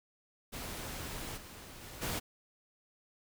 pink noise with level steps, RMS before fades -42 / -50 / -48 / -36 dBFS, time 0.52-2.2 s, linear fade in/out 20 ms, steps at 1.36 / 1.81 / 2.01 s, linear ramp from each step 20 ms, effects none

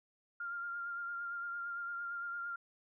sine tone with vibrato, 1396.9 Hz, F6, in tune, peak -38 dBFS, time 0.4-2.56 s, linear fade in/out 5 ms, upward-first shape sine, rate 8.8 Hz, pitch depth 22 cents each way, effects none

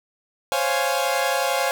sawtooth chord, Db major seventh, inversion third, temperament equal, 523.3 / 554.4 / 698.5 / 830.6 Hz, C5 / Db5 / F5 / Ab5, 0 / 0 / 0 / 0 cents, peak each -22 dBFS, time 0.52-1.71 s, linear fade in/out 0 ms, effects none

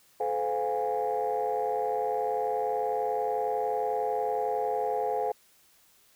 sine tone cluster, 431.8 / 512 / 709 / 820 Hz, A4 / C5 / F5 / G#5, -33 / -38 / +26 / -22 cents, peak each -31 dBFS, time 0.2-5.32 s, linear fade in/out 5 ms, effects tanh soft clip ceiling -19 dBFS + white hiss -62 dBFS RMS until 6.15 s

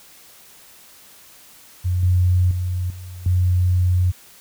sine tone with level steps, 90.3 Hz, F#2, 42 cents flat, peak -17 / -13 / -20 / -32 / -14 dBFS, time 1.84-4.12 s, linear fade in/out 20 ms, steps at 2.03 / 2.51 / 2.9 / 3.26 s, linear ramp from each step 2 ms, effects white hiss -47 dBFS RMS until 4.4 s

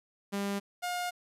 sawtooth tone pair in turn, 200 / 712.7 Hz, G3 / F5, +35 / +35 cents, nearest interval octave + minor seventh, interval 2200 cents, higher second, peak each -27 / -28 dBFS, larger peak first, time 0.32-0.6 / 0.82-1.11 s, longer second, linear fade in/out 20 ms, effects resampled to 32000 Hz + 10-bit

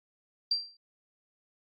sine tone with exponential decay, 4716 Hz, D8, 6 cents sharp, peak -22 dBFS, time 0.51-0.77 s, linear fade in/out 5 ms, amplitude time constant 55 ms, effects AAC 64 kbps

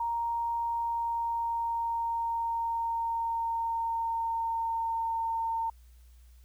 sine tone with pitch glide, 932.3 to 910.5 Hz, A#5 to A#5, 0 to -41 cents, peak -28 dBFS, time 0-5.7 s, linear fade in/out 5 ms, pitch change -41 cents, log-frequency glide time 0.59-5.28 s, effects added 60 Hz sine -52 dBFS peak until 6.44 s + white hiss -68 dBFS RMS until 6.44 s

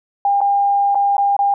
sine tone with dropouts, 803 Hz, G5, 41 cents sharp, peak -12 dBFS, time 0.25-1.54 s, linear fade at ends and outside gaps 2 ms, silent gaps 0.406-0.414 / 0.947-0.954 / 1.168-1.18 / 1.366-1.39 s, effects none

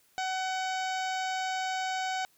harmonic tone, 752 Hz, F#5, 28 cents sharp, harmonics 1 / 2 / 3 / 4 / 5 / 6 / 7 / 8 / 9 / 10, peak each -31 / -37 / -41 / -43 / -45 / -47 / -48 / -49 / -50 / -51 dBFS, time 0.18-2.25 s, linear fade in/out 0 ms, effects white hiss -66 dBFS RMS until 2.37 s

